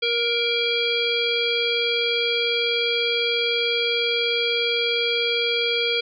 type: harmonic tone with a mistuned harmonic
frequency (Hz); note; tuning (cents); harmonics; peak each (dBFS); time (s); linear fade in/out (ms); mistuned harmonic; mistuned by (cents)
470.7; A#4; +17; 1 / 3 / 5 / 7 / 9 / 10; -25 / -33 / -25 / -24 / -34 / -31; 0.02-6.01; 10; 9; -36
effects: none